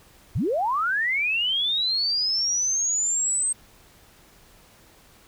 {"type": "linear sweep", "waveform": "sine", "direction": "up", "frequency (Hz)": [67.2, 8372], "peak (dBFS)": -21, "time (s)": [0.35, 3.53], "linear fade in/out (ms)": 10, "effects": ["pink hiss -54 dBFS RMS until 5.27 s"]}